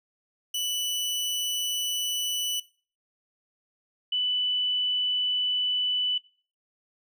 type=tone pair in turn; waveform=sawtooth / sine; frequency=2971 / 2985 Hz; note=F#7 / F#7; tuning=+6 / +15 cents; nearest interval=unison; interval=9 cents; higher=second; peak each=-24 dBFS; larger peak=neither; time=0.54-2.6 / 4.12-6.18 s; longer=neither; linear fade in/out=5 ms; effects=noise-tail reverb RT60 0.4 s tail -20 dB re dry